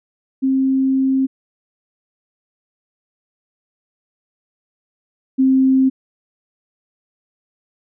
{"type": "tone pair in turn", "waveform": "sine", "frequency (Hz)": [265.9, 263.8], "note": ["C4", "C4"], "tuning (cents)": [28, 14], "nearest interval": "unison", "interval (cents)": 14, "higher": "first", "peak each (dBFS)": [-13, -10], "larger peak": "second", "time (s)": [[0.42, 1.27], [5.38, 5.9]], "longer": "first", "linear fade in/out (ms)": 20, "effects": []}